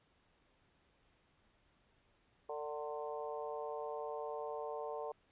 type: harmonic tone with a mistuned harmonic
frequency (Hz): 150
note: D3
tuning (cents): +37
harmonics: 3 / 4 / 5 / 6 / 7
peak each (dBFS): -43 / -45 / -47 / -49 / -50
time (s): 2.49-5.12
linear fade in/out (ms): 5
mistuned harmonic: 4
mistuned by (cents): -29
effects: pink hiss -73 dBFS RMS until 5.31 s + resampled to 8000 Hz